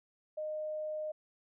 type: tone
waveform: sine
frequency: 615 Hz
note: D#5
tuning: 20 cents flat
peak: -35 dBFS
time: 0.37-1.12 s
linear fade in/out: 10 ms
effects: none